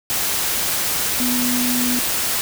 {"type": "tone in noise", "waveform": "sine", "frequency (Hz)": 246.7, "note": "B3", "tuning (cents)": -2, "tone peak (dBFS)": -20, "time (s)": [1.2, 1.99], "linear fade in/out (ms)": 0, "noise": "white", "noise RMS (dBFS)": -21, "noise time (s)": [0.1, 2.41], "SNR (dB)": -2, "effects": []}